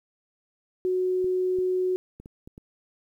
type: tone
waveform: sine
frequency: 368.3 Hz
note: F#4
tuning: 8 cents flat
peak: -22 dBFS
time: 0.85-1.96 s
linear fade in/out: 0 ms
type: clicks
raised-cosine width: 3 ms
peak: -30 dBFS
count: 6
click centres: 1.244 / 1.587 / 2.2 / 2.259 / 2.475 / 2.579 s
effects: 10-bit